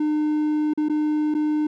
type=tone with dropouts; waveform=triangle; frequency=303.1 Hz; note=D#4; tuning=45 cents flat; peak=-17 dBFS; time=0-1.67 s; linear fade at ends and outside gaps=5 ms; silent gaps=0.736-0.775 / 0.886-0.896 / 1.342-1.348 s; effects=none